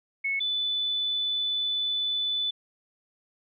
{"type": "tone pair in turn", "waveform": "sine", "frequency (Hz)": [2200, 3492], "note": ["C#7", "A7"], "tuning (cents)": [-14, -14], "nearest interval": "minor sixth", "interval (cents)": 800, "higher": "second", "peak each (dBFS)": -25, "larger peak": "neither", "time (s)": [[0.24, 0.4], [0.4, 2.51]], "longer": "second", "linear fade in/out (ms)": 10, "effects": []}